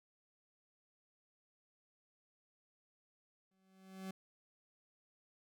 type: tone with exponential growth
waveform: 40% pulse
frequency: 190 Hz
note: F#3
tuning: 46 cents sharp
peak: -40 dBFS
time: 3.51-4.11 s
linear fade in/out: 5 ms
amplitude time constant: 130 ms
effects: none